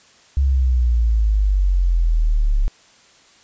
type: exponential sweep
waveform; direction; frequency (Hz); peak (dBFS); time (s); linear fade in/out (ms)
sine; down; 69.4 to 34.31; -13; 0.37-2.68; 0
effects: white hiss -51 dBFS RMS until 3.43 s + resampled to 16000 Hz